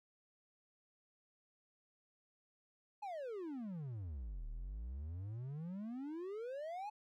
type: exponential two-way sweep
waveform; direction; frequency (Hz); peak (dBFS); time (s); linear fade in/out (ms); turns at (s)
triangle; down then up; 862 to 35.98 to 862; -40; 3.02-6.9; 10; 4.47
effects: none